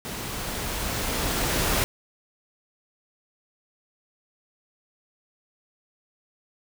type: noise with level ramp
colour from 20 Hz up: pink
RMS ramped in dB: -34 to -23 dBFS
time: 0.05-1.84 s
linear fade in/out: 0 ms
effects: none